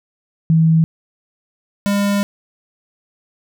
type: tone pair in turn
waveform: sine / square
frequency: 161.7 / 201.8 Hz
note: E3 / G#3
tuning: -33 / -49 cents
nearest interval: major third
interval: 384 cents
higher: second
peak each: -9 / -15 dBFS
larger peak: first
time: 0.5-0.84 / 1.86-2.23 s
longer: second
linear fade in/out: 0 ms
effects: none